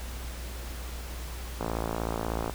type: click train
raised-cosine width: 1 ms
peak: -16 dBFS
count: 51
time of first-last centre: 1.61-2.497 s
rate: 56.4 Hz
effects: added 60 Hz sine -36 dBFS peak until 2.54 s + pink hiss -43 dBFS RMS until 2.54 s